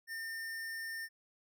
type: tone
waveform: square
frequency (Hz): 1810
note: A6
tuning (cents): +48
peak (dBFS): -40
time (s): 0.07-1.09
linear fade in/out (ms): 50
effects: none